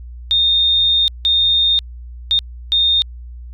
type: tone bursts at uneven times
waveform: sine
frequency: 3662 Hz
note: A#7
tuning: 32 cents flat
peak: -11 dBFS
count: 4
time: 0.31-1.08 / 1.25-1.79 / 2.31-2.39 / 2.72-3.02 s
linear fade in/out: 0 ms
effects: added 60 Hz sine -30 dBFS peak until 3.53 s + AAC 64 kbps